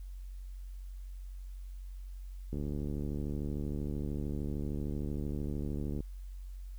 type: click train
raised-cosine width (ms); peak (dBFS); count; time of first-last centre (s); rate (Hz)
3; -25; 255; 2.53-6.005; 73.1
effects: added 46 Hz sine -41 dBFS peak until 6.78 s + white hiss -68 dBFS RMS until 6.78 s